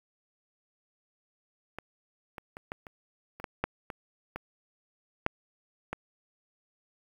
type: clicks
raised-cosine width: 0.5 ms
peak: -23 / -25 / -26 / -20 / -29 / -29 / -19 / -12 / -22 / -21 / -10 / -18 dBFS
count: 12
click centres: 1.786 / 2.382 / 2.569 / 2.719 / 2.868 / 3.4 / 3.442 / 3.64 / 3.902 / 4.36 / 5.264 / 5.93 s
effects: 8-bit